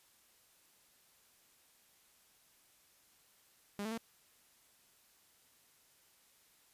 sawtooth tone with pitch steps, 203.1 / 220.3 / 227.9 Hz, G#3 / A3 / A#3, -38 / +2 / -39 cents, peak -34 dBFS, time 3.79-3.976 s, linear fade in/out 0 ms, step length 62 ms, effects white hiss -68 dBFS RMS until 6.73 s + resampled to 32000 Hz

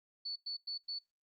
sine tone bursts, 4455 Hz, C#8, 8 cents sharp, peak -37 dBFS, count 4, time 0.25-0.99 s, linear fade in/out 10 ms, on 110 ms, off 100 ms, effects noise-tail reverb RT60 0.2 s tail -24 dB re dry + Opus 48 kbps

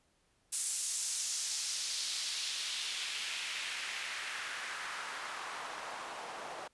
white noise with band-pass filter sweep, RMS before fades -39 dBFS, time 0.52-6.68 s, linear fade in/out 10 ms, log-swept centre 8500 to 700 Hz, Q 1.5, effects pink hiss -73 dBFS RMS until 6.73 s + resampled to 24000 Hz

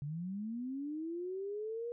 sine linear sweep, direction up, 138.59 to 480.9 Hz, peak -37 dBFS, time 0.02-1.92 s, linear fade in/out 0 ms, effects none

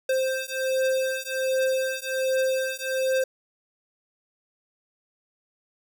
square beating tone pair, 523.3 / 524.6 Hz, C5 / C5, 0 / +4 cents, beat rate 1.3 Hz, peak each -27 / -27 dBFS, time 0.09-3.24 s, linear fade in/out 5 ms, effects none

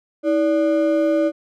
triangle ring-modulated tone, 450.3 Hz, A4, 40 cents sharp, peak -10 dBFS, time 0.23-1.32 s, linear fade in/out 50 ms, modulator 129 Hz, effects none

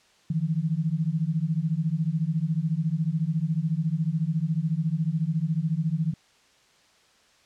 sine beating tone pair, 153.4 / 167.4 Hz, D#3 / E3, -24 / +27 cents, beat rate 14 Hz, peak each -26 dBFS, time 0.3-6.14 s, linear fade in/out 5 ms, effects white hiss -60 dBFS RMS until 7.45 s + low-pass 6000 Hz 12 dB/octave

